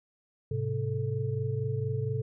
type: tone cluster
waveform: sine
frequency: 106.7 / 131 / 438.4 Hz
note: G#2 / C3 / A4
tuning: +47 / +2 / -6 cents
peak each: -32 / -31 / -35 dBFS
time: 0.51-2.22 s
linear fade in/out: 5 ms
effects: none